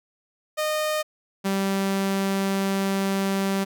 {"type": "tone pair in turn", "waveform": "sawtooth", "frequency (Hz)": [614, 194.97], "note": ["D#5", "G3"], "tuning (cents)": [-23, -9], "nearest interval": "octave + minor sixth", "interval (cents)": 1986, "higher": "first", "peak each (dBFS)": [-19, -18], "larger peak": "second", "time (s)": [[0.57, 1.03], [1.44, 3.65]], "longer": "second", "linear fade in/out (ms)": 20, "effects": []}